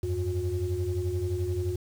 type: tone cluster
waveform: sine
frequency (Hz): 85.6 / 97.1 / 359.9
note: F2 / G2 / F#4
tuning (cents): -34 / -16 / -48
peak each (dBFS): -30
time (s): 0.03-1.76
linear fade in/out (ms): 5
effects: tanh soft clip ceiling -20 dBFS + 8-bit